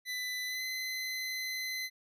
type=tone with pitch glide; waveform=25% pulse; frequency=2000 to 2038 Hz; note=B6 to C7; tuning=+21 to -46 cents; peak=-31 dBFS; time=0.05-1.9 s; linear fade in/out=50 ms; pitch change=+33 cents; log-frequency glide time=0.47-0.63 s; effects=none